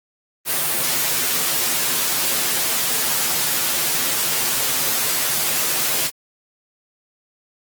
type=noise with comb filter; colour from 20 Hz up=white; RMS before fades=-20 dBFS; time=0.45-6.11 s; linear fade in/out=50 ms; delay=10 ms; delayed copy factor=-0.8; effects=high-pass 100 Hz 12 dB/octave + Opus 32 kbps